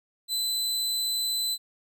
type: tone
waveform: sawtooth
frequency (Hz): 4022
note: B7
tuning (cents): +31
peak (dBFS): -23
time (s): 0.28-1.58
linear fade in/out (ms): 50
effects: none